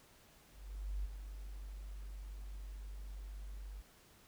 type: tone with ADSR envelope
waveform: sine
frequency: 49 Hz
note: G1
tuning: in tune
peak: -35 dBFS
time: 0.51-3.82 s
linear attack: 540 ms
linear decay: 13 ms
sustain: -9 dB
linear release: 21 ms
effects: pink hiss -64 dBFS RMS until 4.27 s